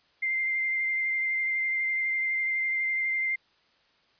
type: tone with vibrato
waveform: sine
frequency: 2093 Hz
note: C7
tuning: in tune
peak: -25 dBFS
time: 0.22-3.36 s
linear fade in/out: 10 ms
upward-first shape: sine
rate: 12 Hz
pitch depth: 14 cents each way
effects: white hiss -65 dBFS RMS until 4.19 s + resampled to 11025 Hz